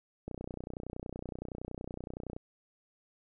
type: click train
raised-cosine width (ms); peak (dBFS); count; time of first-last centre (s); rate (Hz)
2; -26; 65; 0.28-2.365; 30.7
effects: none